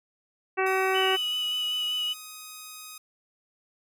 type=harmonic tone; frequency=379.7 Hz; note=F#4; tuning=45 cents sharp; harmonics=1 / 2 / 3 / 4 / 5 / 6 / 7; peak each=-26 / -29 / -31 / -32 / -33 / -34 / -34 dBFS; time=0.57-1.17 s; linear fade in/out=20 ms
type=tone; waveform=5% pulse; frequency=1254 Hz; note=D#6; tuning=13 cents sharp; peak=-29 dBFS; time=0.66-2.98 s; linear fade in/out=5 ms
type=tone with vibrato; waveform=sine; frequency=2955 Hz; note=F#7; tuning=3 cents flat; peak=-26 dBFS; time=0.94-2.14 s; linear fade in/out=20 ms; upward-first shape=sine; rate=5.2 Hz; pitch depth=19 cents each way
effects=none